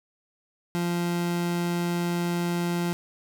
30% pulse tone, 173.4 Hz, F3, 12 cents flat, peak -22 dBFS, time 0.75-2.93 s, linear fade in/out 0 ms, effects none

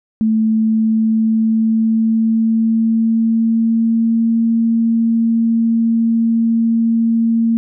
sine tone with pitch glide, 220 to 228.5 Hz, A3 to A#3, 0 to -34 cents, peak -11 dBFS, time 0.21-7.57 s, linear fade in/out 0 ms, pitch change +66 cents, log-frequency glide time 0.42-4.42 s, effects none

